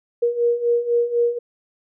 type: beating tone pair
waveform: sine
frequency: 472.1 / 476.1 Hz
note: A#4 / A#4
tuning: +22 / +37 cents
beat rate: 4 Hz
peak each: -22 / -18 dBFS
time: 0.22-1.39 s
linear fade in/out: 10 ms
effects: none